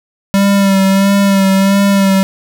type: tone with vibrato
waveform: square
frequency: 196 Hz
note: G3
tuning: in tune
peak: -8 dBFS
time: 0.34-2.23 s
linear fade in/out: 0 ms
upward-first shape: sine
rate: 1.5 Hz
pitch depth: 30 cents each way
effects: none